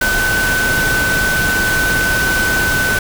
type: tone in noise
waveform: sine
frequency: 1513 Hz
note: F#6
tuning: 38 cents sharp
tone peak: -14 dBFS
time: 0.01-2.99 s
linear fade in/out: 5 ms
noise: pink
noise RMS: -19 dBFS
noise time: 0.01-2.99 s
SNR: +2 dB
effects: none